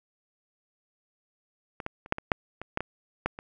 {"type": "clicks", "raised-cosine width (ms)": 0.5, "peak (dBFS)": [-21, -17, -29, -8, -19, -6, -22, -12, -16, -11, -24], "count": 11, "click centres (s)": [1.802, 1.864, 2.061, 2.124, 2.184, 2.318, 2.616, 2.774, 2.806, 3.26, 3.389], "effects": []}